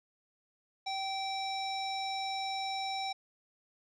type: tone with low-pass filter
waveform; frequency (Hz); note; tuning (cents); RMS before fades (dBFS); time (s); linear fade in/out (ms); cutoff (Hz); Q
square; 775; G5; -20; -36; 0.86-3.13; 10; 4800; 9.7
effects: none